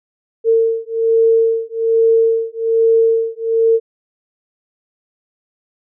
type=beating tone pair; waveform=sine; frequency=452.9 / 454.1 Hz; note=A#4 / A#4; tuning=-50 / -45 cents; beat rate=1.2 Hz; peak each=-14 dBFS; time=0.44-3.8 s; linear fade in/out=50 ms; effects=none